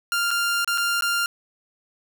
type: tone with dropouts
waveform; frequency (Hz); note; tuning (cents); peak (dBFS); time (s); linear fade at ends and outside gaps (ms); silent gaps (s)
sawtooth; 1396; F6; -1; -17; 0.12-1.26; 1; 0.307-0.312 / 0.646-0.676 / 0.776-0.78 / 1.009-1.022
effects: none